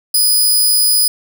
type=tone; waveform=10% pulse; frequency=4978 Hz; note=D#8; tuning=in tune; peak=-3 dBFS; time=0.14-1.08 s; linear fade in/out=5 ms; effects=none